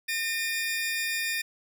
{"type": "tone pair together", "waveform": "sawtooth", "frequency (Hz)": [1823, 2433], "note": ["A#6", "D#7"], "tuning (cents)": [-39, -39], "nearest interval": "perfect fourth", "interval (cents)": 500, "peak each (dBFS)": -27, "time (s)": [0.08, 1.42], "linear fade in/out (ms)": 10, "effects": []}